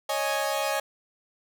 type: chord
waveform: sawtooth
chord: C# suspended second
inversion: none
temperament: equal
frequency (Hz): 554.4 / 622.3 / 830.6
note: C#5 / D#5 / G#5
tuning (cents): 0 / 0 / 0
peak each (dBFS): -26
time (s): 0.09-0.8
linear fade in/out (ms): 5
effects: none